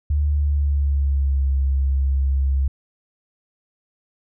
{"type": "tone with pitch glide", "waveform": "sine", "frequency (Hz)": [73.42, 67.72], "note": ["D2", "C#2"], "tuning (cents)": [0, -40], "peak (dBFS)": -16, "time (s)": [0.1, 2.68], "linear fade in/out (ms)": 5, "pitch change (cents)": -140, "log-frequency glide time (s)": [0.28, 1.48], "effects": []}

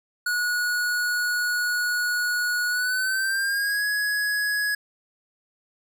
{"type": "tone with pitch glide", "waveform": "square", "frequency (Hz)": [1458, 1674.8], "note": ["F#6", "G#6"], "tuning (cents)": [-26, 14], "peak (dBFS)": -23, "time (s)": [0.26, 4.75], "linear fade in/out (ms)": 5, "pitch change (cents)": 240, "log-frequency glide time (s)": [2.68, 3.85], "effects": []}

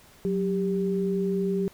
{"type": "tone pair together", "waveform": "sine", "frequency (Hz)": [185, 394.6], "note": ["F#3", "G4"], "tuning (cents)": [0, 11], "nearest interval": "octave + minor second", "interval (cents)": 1311, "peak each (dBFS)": -26, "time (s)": [0.25, 1.68], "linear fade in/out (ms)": 0, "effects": ["pink hiss -54 dBFS RMS until 1.73 s"]}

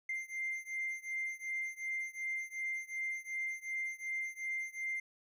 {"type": "beating tone pair", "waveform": "triangle", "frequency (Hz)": [2093, 2095.7], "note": ["C7", "C7"], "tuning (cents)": [0, 2], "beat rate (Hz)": 2.7, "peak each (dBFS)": [-37, -38], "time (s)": [0.09, 5], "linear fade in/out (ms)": 5, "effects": ["tanh soft clip ceiling -30 dBFS"]}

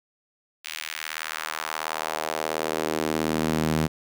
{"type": "tone with high-pass filter sweep", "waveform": "sawtooth", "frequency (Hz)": 78.6, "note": "D#2", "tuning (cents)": 18, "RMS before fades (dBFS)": -28, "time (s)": [0.64, 3.88], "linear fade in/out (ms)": 20, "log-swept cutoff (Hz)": [2600, 160], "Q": 1.4, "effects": []}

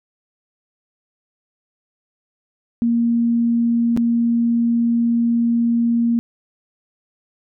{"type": "tone with dropouts", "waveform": "sine", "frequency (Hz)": 234.1, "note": "A#3", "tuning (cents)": 8, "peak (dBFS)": -14, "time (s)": [2.82, 6.19], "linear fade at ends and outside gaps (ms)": 0, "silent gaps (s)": [3.965, 3.974], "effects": []}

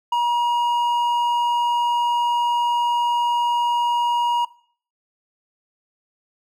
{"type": "tone with hard clipping", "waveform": "sine", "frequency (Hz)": 955, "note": "A#5", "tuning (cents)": 42, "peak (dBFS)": -18, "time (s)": [0.12, 4.45], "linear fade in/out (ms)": 5, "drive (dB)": 5, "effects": ["noise-tail reverb RT60 0.5 s tail -19 dB re dry"]}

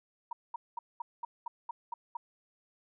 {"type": "tone bursts", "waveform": "sine", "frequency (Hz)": 944, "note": "A#5", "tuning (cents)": 22, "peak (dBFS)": -34, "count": 9, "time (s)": [0.31, 2.17], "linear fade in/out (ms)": 5, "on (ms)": 20, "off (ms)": 210, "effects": []}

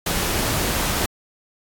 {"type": "noise", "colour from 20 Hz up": "pink", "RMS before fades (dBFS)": -22, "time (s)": [0.06, 1.06], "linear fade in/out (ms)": 5, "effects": ["AAC 64 kbps"]}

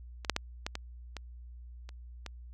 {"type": "clicks", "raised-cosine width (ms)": 0.2, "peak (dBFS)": [-23, -8, -12, -16, -19, -22, -30, -23], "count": 8, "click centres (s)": [0.248, 0.297, 0.364, 0.665, 0.754, 1.167, 1.891, 2.263], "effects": ["added 60 Hz sine -45 dBFS peak until 2.53 s"]}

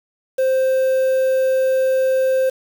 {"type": "tone with quantisation", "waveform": "triangle", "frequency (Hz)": 523.3, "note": "C5", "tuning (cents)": 0, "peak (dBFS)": -12, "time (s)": [0.38, 2.5], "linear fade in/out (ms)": 10, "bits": 6, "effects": []}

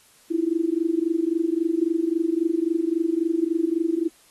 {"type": "tone with amplitude modulation", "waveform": "sine", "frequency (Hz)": 330.7, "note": "E4", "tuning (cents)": 6, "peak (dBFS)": -16, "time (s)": [0.3, 4.09], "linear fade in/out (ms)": 20, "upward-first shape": "sine", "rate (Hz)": 23.7, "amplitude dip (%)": 90, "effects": ["white hiss -56 dBFS RMS until 4.3 s", "AAC 32 kbps"]}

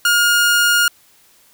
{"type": "tone", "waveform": "sawtooth", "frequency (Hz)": 1425, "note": "F6", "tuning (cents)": 34, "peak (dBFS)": -8, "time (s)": [0.05, 0.88], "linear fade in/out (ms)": 2, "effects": ["white hiss -52 dBFS RMS until 1.53 s"]}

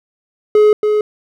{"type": "tone with echo", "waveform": "triangle", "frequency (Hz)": 423, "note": "G#4", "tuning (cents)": 32, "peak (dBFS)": -4, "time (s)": [0.55, 0.73], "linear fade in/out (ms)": 2, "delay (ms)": 280, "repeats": 1, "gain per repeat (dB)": -5, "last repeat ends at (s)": 1.01, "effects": []}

